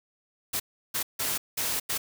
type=noise bursts at uneven times; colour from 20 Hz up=white; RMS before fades=-29 dBFS; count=5; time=0.53-0.6 / 0.94-1.03 / 1.19-1.38 / 1.57-1.8 / 1.89-1.98 s; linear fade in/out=10 ms; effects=none